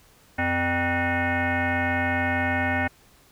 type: tone with frequency modulation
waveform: sine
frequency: 784 Hz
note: G5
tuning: in tune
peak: -21 dBFS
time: 0.38-2.88 s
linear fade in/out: 10 ms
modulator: 347 Hz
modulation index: 4
effects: pink hiss -56 dBFS RMS until 3.31 s